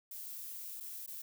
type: noise with dropouts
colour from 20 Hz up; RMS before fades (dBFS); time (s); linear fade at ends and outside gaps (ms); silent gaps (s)
violet; -45; 0.11-1.22; 5; 0.802-0.806 / 1.063-1.076
effects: none